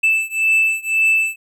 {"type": "beating tone pair", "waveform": "triangle", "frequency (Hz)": [2637, 2638.9], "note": ["E7", "E7"], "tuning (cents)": [0, 1], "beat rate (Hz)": 1.9, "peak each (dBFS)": [-15, -16], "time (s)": [0.03, 1.36], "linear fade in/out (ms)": 10, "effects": []}